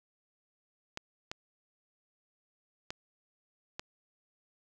clicks, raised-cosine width 0.2 ms, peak -20 dBFS, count 4, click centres 0.974 / 1.315 / 2.905 / 3.795 s, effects none

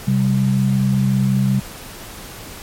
sine tone pair together, 130.81 / 196.42 Hz, C3 / G3, 0 / +4 cents, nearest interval perfect fifth, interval 704 cents, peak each -16 dBFS, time 0.07-1.6 s, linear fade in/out 10 ms, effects pink hiss -35 dBFS RMS until 2.62 s + MP3 64 kbps

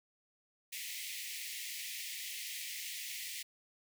pink high-pass noise, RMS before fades -43 dBFS, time 0.72-3.43 s, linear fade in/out 10 ms, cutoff 1900 Hz, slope 96 dB/octave, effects none

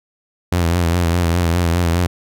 sawtooth tone with vibrato, 85.9 Hz, F2, 28 cents flat, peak -10 dBFS, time 0.52-2.07 s, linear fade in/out 5 ms, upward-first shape triangle, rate 4.9 Hz, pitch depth 75 cents each way, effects none

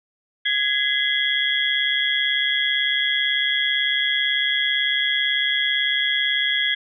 sine tone cluster, 1667 / 2035 / 3239 / 3377 Hz, G#6 / C7 / G#7 / G#7, +6 / -49 / -44 / +28 cents, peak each -24 dBFS, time 0.45-6.75 s, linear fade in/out 10 ms, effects none

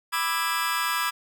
sawtooth chord, E dominant seventh, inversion second, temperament just, 988.9 / 1186.7 / 1318.5 / 1648.1 Hz, B5 / D6 / E6 / G#6, +2 / +18 / 0 / -14 cents, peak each -26 dBFS, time 0.12-1.11 s, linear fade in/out 20 ms, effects none

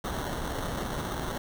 pink noise with sample-and-hold, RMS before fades -33 dBFS, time 0.04-1.38 s, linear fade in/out 5 ms, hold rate 2450 Hz, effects none

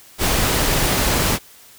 pink noise, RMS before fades -18 dBFS, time 0.18-1.39 s, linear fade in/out 50 ms, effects white hiss -46 dBFS RMS until 1.78 s

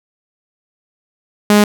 sawtooth tone, 207.8 Hz, G#3, 1 cent sharp, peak -3 dBFS, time 1.5-1.64 s, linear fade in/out 2 ms, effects none

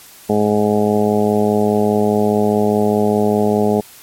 harmonic tone, 104.9 Hz, G#2, 18 cents sharp, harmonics 1 / 2 / 3 / 4 / 5 / 6 / 7 / 8, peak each -25 / -16 / -24 / -16 / -24 / -22 / -23 / -26 dBFS, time 0.29-3.81 s, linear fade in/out 10 ms, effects white hiss -41 dBFS RMS until 4.02 s + MP3 64 kbps

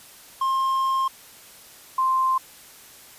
triangle / sine tone pair in turn, 1063 / 1046.6 Hz, C6 / C6, +27 / 0 cents, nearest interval unison, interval 27 cents, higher first, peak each -18 dBFS, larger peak neither, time 0.41-1.08 / 1.98-2.38 s, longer first, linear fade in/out 5 ms, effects white hiss -47 dBFS RMS until 3.18 s + resampled to 32000 Hz

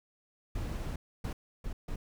brown noise bursts at uneven times, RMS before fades -36 dBFS, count 4, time 0.55-0.96 / 1.24-1.33 / 1.64-1.73 / 1.88-1.96 s, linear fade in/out 5 ms, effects none

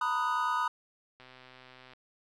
triangle chord, B major seventh, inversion third, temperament equal with one note detuned, 918.4 / 987.8 / 1244.5 / 1480 Hz, A#5 / B5 / D#6 / F#6, -26 / 0 / 0 / 0 cents, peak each -34 / -30 / -29 / -35 dBFS, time 0.01-0.68 s, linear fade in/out 5 ms
click train, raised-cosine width 0.3 ms, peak -36 dBFS, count 95, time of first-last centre 1.2-1.934 s, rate 128 Hz
effects none

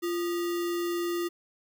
sine tone with sample-and-hold, 345.9 Hz, F4, 17 cents flat, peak -27 dBFS, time 0.02-1.29 s, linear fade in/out 20 ms, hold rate 1575 Hz, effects none

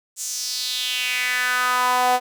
sawtooth tone with high-pass filter sweep, 250 Hz, B3, 21 cents sharp, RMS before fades -22 dBFS, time 0.16-2.2 s, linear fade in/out 50 ms, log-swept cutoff 7400 to 680 Hz, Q 3.6, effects none

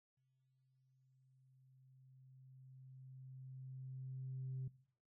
sine tone with exponential growth, 130.81 Hz, C3, in tune, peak -39 dBFS, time 0.17-4.68 s, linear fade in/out 5 ms, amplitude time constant 980 ms, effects noise-tail reverb RT60 0.6 s tail -20 dB re dry + tanh soft clip ceiling -38 dBFS

